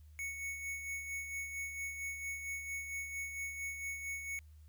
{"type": "tone with tremolo", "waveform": "square", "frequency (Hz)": 2217, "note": "C#7", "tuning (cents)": 0, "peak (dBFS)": -38, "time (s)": [0.19, 4.39], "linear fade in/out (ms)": 0, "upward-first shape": "sine", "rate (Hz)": 4.4, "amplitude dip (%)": 50, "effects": ["added 76 Hz sine -54 dBFS peak until 4.68 s", "white hiss -75 dBFS RMS until 4.68 s"]}